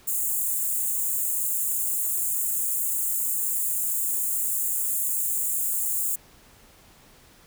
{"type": "high-pass noise", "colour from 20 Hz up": "white", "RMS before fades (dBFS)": -26, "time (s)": [0.07, 6.16], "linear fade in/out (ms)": 10, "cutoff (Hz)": 6900, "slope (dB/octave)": 96, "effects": ["pink hiss -54 dBFS RMS until 7.46 s"]}